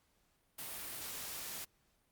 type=noise; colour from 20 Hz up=white; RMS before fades=-44 dBFS; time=0.58-1.65 s; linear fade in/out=10 ms; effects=pink hiss -75 dBFS RMS until 2.11 s + Opus 48 kbps